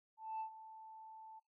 sine tone with ADSR envelope, 881 Hz, A5, 2 cents sharp, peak -37 dBFS, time 0.17-1.4 s, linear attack 230 ms, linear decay 96 ms, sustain -15 dB, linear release 18 ms, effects noise-tail reverb RT60 0.2 s tail -22 dB re dry + tanh soft clip ceiling -37 dBFS

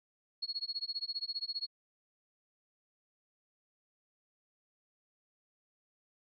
sine tone with tremolo, 4331 Hz, C#8, 41 cents flat, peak -32 dBFS, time 0.42-1.67 s, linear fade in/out 10 ms, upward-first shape sine, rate 15 Hz, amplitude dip 100%, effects none

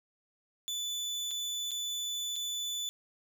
30% pulse tone with dropouts, 3487 Hz, A7, 16 cents flat, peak -31 dBFS, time 0.68-2.89 s, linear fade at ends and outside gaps 0 ms, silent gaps 1.309-1.313 / 1.709-1.716 / 2.358-2.363 s, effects none

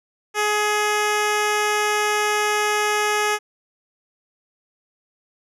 10% pulse tone, 420 Hz, G#4, 19 cents sharp, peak -10 dBFS, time 0.34-3.39 s, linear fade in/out 50 ms, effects low-pass 11000 Hz 12 dB/octave

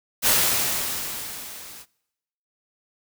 white noise with level ramp, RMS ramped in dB -17 to -43 dBFS, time 0.22-1.86 s, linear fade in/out 50 ms, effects noise-tail reverb RT60 0.9 s tail -24 dB re dry

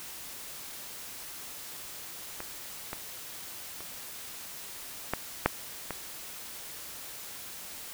clicks, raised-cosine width 0.5 ms, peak -22 / -20 / -27 / -12 / -6 / -18 dBFS, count 6, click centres 2.404 / 2.931 / 3.806 / 5.136 / 5.46 / 5.907 s, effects white hiss -43 dBFS RMS until 7.93 s

